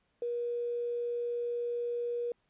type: tone with quantisation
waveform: sine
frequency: 478 Hz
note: A#4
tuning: 43 cents sharp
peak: -31 dBFS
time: 0.22-2.32 s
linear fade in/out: 2 ms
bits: 10
effects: pink hiss -75 dBFS RMS until 2.49 s + resampled to 8000 Hz